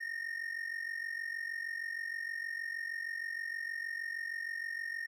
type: ring-modulated tone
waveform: triangle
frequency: 1843 Hz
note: A#6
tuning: 20 cents flat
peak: -32 dBFS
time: 0-5.07 s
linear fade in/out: 20 ms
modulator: 23.2 Hz
effects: none